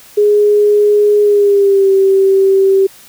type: tone with pitch glide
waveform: sine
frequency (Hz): 415.3 to 387.5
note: G#4 to G4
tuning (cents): 0 to -20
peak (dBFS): -6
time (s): 0.17-2.87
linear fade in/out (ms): 10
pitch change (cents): -120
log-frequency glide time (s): 1.22-1.91
effects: white hiss -40 dBFS RMS until 3.08 s